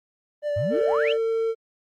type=tone with vibrato; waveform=triangle; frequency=587.3 Hz; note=D5; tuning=in tune; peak=-21 dBFS; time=0.42-1.18 s; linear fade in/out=50 ms; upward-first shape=sine; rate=7 Hz; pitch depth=17 cents each way
type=exponential sweep; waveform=sine; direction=up; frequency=90.4 to 3266 Hz; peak=-25 dBFS; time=0.56-1.13 s; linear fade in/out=10 ms
type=tone; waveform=triangle; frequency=451.9 Hz; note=A4; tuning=46 cents sharp; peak=-19 dBFS; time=0.7-1.55 s; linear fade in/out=50 ms
effects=tanh soft clip ceiling -11 dBFS + Opus 32 kbps